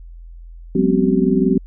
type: tone cluster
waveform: sine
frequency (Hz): 180.8 / 201.5 / 246.3 / 267.1 / 380.5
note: F#3 / G3 / B3 / C4 / F#4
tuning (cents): -40 / +48 / -5 / +36 / +48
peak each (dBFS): -19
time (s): 0.75-1.58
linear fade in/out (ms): 5
effects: added 42 Hz sine -34 dBFS peak until 1.66 s